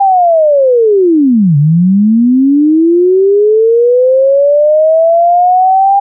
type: linear two-way sweep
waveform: sine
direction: down then up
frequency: 801 to 140 to 801 Hz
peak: -4 dBFS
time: 0-6 s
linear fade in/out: 10 ms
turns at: 1.57 s
effects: none